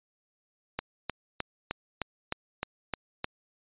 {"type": "click train", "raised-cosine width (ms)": 0.3, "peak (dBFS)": -14, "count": 9, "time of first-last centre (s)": [0.79, 3.244], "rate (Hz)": 3.26, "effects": ["resampled to 8000 Hz"]}